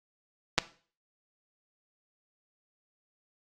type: clicks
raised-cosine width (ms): 0.2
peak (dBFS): -5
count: 2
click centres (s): 0.58 / 0.586
effects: noise-tail reverb RT60 0.4 s tail -17 dB re dry + AAC 32 kbps